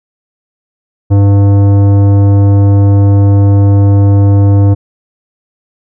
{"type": "tone with tanh clipping", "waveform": "sine", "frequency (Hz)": 100, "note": "G2", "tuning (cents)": 35, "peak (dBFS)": -5, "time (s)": [1.1, 4.75], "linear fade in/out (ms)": 20, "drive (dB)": 14, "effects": []}